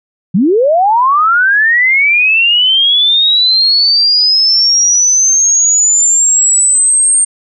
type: linear sweep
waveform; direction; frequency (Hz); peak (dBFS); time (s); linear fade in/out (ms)
sine; up; 160 to 8700; -6; 0.34-7.25; 10
effects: none